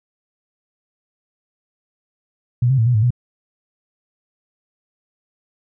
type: tone with pitch steps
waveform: sine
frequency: 121.8 / 133.3 / 112.4 / 123.4 / 107.1 / 122.5 Hz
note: B2 / C3 / A2 / B2 / A2 / B2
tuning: -24 / +33 / +37 / -1 / -46 / -14 cents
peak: -12 dBFS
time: 2.62-3.106 s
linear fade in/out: 5 ms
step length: 81 ms
effects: none

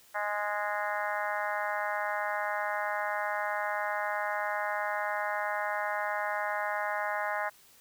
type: harmonic tone with a mistuned harmonic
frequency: 207.7 Hz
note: G#3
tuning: in tune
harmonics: 3 / 4 / 5 / 6 / 7 / 8 / 9 / 10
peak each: -36 / -35 / -38 / -40 / -38 / -39 / -39 / -44 dBFS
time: 0.14-7.5 s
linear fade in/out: 20 ms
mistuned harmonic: 9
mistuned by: -23 cents
effects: white hiss -59 dBFS RMS until 7.8 s

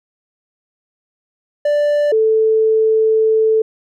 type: tone pair in turn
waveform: triangle / sine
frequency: 587.3 / 440 Hz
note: D5 / A4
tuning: 0 / 0 cents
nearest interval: perfect fourth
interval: 500 cents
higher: first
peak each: -10 dBFS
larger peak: neither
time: 1.65-2.12 / 2.12-3.62 s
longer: second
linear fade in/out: 5 ms
effects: none

